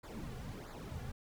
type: noise with flanger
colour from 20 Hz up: brown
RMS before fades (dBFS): -45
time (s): 0.03-1.12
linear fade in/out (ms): 10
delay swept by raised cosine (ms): 0.34 to 3.24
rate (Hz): 1.5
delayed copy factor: -0.8
effects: none